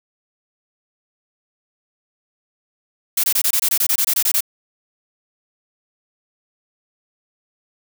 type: noise bursts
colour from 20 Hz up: blue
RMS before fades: -17 dBFS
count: 14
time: 3.17-4.407 s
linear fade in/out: 5 ms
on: 67 ms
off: 23 ms
effects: none